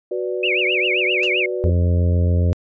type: chord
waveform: sine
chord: B minor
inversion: second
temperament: equal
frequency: 370 / 493.9 / 587.3 Hz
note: F#4 / B4 / D5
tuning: 0 / 0 / 0 cents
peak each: -23 / -26 / -28 dBFS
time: 0.11-1.7 s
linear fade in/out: 5 ms
type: tone with vibrato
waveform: sine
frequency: 2489 Hz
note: D#7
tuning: in tune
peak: -17 dBFS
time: 0.43-1.46 s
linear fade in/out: 5 ms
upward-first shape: triangle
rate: 7.6 Hz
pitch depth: 280 cents each way
type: noise with exponential decay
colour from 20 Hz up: white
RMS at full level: -31 dBFS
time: 1.23-1.35 s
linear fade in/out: 0 ms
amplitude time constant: 25 ms
type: harmonic tone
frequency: 87.31 Hz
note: F2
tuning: in tune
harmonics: 1 / 2 / 3 / 4 / 5 / 6 / 7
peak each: -14 / -25 / -30 / -34 / -31 / -31 / -34 dBFS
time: 1.64-2.53 s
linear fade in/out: 0 ms
effects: resampled to 16000 Hz